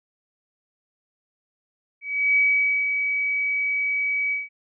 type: tone with ADSR envelope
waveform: sine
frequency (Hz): 2275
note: C#7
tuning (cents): +44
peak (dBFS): -15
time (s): 2.01-4.49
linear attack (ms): 350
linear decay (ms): 500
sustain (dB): -6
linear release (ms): 170
effects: none